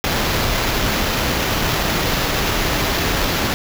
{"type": "noise with sample-and-hold", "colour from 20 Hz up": "pink", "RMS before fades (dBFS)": -19, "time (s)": [0.04, 3.54], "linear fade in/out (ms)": 0, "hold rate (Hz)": 8820, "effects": []}